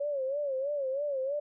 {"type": "tone with vibrato", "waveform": "sine", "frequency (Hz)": 554.4, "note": "C#5", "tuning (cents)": 0, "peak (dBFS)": -29, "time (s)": [0, 1.4], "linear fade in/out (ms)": 10, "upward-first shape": "sine", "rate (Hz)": 3.1, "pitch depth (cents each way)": 110, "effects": []}